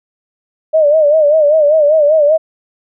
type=tone with vibrato; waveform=sine; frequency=607 Hz; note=D#5; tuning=43 cents flat; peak=-6 dBFS; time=0.73-2.38 s; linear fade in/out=20 ms; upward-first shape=sine; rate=5.1 Hz; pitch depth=95 cents each way; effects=none